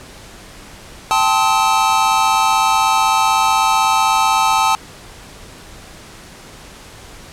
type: chord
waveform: square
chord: A half-diminished seventh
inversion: third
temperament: equal with one note detuned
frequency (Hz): 784 / 880 / 1046.5 / 1277.3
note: G5 / A5 / C6 / Eb6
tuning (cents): 0 / 0 / 0 / +45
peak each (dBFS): -20 / -16 / -22 / -18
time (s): 1.11-4.75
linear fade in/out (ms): 0
effects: pink hiss -38 dBFS RMS until 7.32 s + low-pass 10000 Hz 12 dB/octave